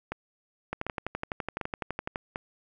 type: two click trains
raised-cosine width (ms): 0.5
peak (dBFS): -17 / -16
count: 4 / 18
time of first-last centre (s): 0.12-2.359 / 0.73-2.159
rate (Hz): 1.34 / 11.9
effects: none